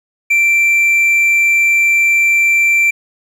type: tone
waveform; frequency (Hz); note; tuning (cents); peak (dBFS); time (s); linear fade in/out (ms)
triangle; 2349; D7; 0; -7; 0.3-2.91; 10
effects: 8-bit